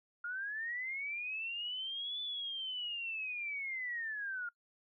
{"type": "linear two-way sweep", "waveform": "sine", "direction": "up then down", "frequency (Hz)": [1402, 3497, 1402], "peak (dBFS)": -37, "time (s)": [0.24, 4.49], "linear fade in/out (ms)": 5, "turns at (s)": 2.21, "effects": ["noise-tail reverb RT60 0.1 s tail -23 dB re dry"]}